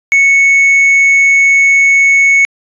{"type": "tone", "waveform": "triangle", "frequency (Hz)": 2211, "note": "C#7", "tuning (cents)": -5, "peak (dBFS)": -3, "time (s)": [0.12, 2.45], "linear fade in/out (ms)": 0, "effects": ["resampled to 22050 Hz"]}